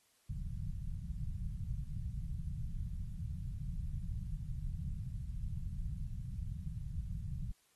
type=low-pass noise; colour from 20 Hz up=pink; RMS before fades=-40 dBFS; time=0.29-7.52 s; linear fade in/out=10 ms; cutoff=170 Hz; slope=48 dB/octave; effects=white hiss -72 dBFS RMS until 7.75 s + AAC 32 kbps